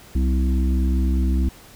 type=harmonic tone with a mistuned harmonic; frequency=64.6 Hz; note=C2; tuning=21 cents flat; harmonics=1 / 3 / 4 / 5; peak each=-17 / -27 / -29 / -31 dBFS; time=0.15-1.49 s; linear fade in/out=5 ms; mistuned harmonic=5; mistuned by=+22 cents; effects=pink hiss -46 dBFS RMS until 1.75 s